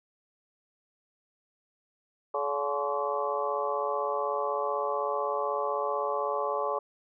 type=harmonic tone with a mistuned harmonic; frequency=142.5 Hz; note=C#3; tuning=48 cents sharp; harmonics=3 / 4 / 5 / 6 / 7 / 8; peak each=-34 / -32 / -38 / -35 / -35 / -34 dBFS; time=2.34-6.79 s; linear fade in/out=5 ms; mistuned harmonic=7; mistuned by=+79 cents; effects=none